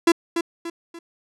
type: tone with echo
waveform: 45% pulse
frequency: 337.2 Hz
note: E4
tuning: 39 cents sharp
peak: -12 dBFS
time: 0.07-0.12 s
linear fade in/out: 5 ms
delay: 290 ms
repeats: 3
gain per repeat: -8 dB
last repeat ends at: 0.99 s
effects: low-pass 10000 Hz 12 dB/octave